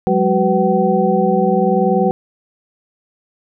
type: tone cluster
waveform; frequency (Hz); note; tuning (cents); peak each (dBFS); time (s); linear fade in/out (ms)
sine; 182.7 / 203.2 / 376.1 / 497.3 / 761; F#3 / G#3 / F#4 / B4 / F#5; -22 / -38 / +28 / +12 / +48; -18; 0.07-2.11; 0
effects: none